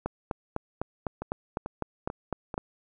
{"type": "two click trains", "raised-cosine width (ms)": 1, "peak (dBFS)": [-20, -15], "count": [4, 11], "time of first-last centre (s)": [[1.22, 2.542], [0.06, 2.579]], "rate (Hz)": [2.27, 3.97], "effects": []}